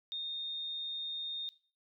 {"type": "tone", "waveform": "sine", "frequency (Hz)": 3671, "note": "A#7", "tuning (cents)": -27, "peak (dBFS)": -36, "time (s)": [0.12, 1.49], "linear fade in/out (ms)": 0, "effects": ["noise-tail reverb RT60 0.4 s tail -18 dB re dry"]}